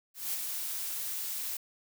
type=noise with ADSR envelope; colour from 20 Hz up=blue; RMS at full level=-32 dBFS; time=0.14-1.57 s; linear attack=190 ms; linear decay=27 ms; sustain=-4 dB; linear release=3 ms; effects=none